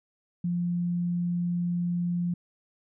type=tone; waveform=sine; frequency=174.61 Hz; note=F3; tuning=in tune; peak=-25 dBFS; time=0.44-2.34 s; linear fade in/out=5 ms; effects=none